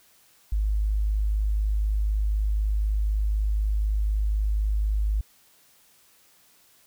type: tone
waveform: sine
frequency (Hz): 52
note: G#1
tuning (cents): +3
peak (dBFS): -21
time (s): 0.52-5.21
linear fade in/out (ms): 5
effects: white hiss -59 dBFS RMS until 6.86 s